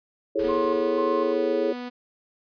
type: chord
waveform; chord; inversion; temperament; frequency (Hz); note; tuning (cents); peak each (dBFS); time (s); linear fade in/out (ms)
sine; A major seventh; second; just; 330 / 412.5 / 440 / 550; E4 / G#4 / A4 / C#5; +2 / -12 / 0 / -14; -28 / -26 / -28 / -26; 0.35-1.73; 10
type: noise with exponential decay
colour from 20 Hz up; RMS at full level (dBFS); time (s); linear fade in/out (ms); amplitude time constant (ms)
pink; -40; 0.39-1.68; 2; 280
type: tone with pitch glide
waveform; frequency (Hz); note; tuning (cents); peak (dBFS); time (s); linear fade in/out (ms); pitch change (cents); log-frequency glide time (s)
sawtooth; 243.5 to 246.3; B3 to B3; -24 to -5; -28; 0.43-1.9; 20; +19; 0.8-0.92
type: tone with tremolo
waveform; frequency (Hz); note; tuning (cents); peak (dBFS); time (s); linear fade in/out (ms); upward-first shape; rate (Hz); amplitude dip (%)
sine; 1058; C6; +19; -27; 0.48-1.34; 20; square; 2; 60
effects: resampled to 11025 Hz